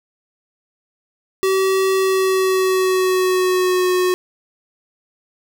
square tone with pitch glide, 382.3 to 365 Hz, G4 to F#4, -43 to -24 cents, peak -15 dBFS, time 1.43-4.14 s, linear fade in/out 0 ms, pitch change -81 cents, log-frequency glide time 1.94-3.9 s, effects none

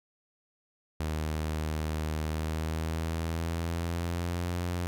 sawtooth tone with pitch glide, 77.78 to 87.81 Hz, D#2 to F2, 0 to +10 cents, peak -26 dBFS, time 1-4.87 s, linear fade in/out 0 ms, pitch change +210 cents, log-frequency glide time 2.26-4.54 s, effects none

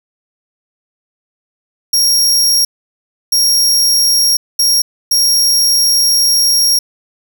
sawtooth tone bursts at uneven times, 5588 Hz, F8, in tune, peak -6 dBFS, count 4, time 1.93-2.65 / 3.32-4.37 / 4.59-4.82 / 5.11-6.79 s, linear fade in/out 5 ms, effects none

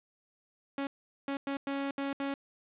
sawtooth tone bursts at uneven times, 277.2 Hz, C#4, in tune, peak -28 dBFS, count 6, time 0.78-0.87 / 1.28-1.37 / 1.47-1.57 / 1.67-1.91 / 1.98-2.13 / 2.2-2.34 s, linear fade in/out 2 ms, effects resampled to 8000 Hz + 9-bit

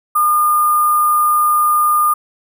sine tone with sample-and-hold, 1212 Hz, D#6, 46 cents flat, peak -10 dBFS, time 0.15-2.14 s, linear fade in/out 10 ms, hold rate 11025 Hz, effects none

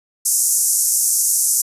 white band-pass noise, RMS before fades -17 dBFS, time 0.25-1.62 s, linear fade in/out 10 ms, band 5900 to 12000 Hz, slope 48 dB/octave, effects resampled to 32000 Hz

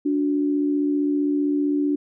sine tone pair together, 289.9 / 365.3 Hz, D4 / F#4, -22 / -22 cents, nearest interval major third, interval 400 cents, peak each -19 / -28 dBFS, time 0.05-1.96 s, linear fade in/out 10 ms, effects none

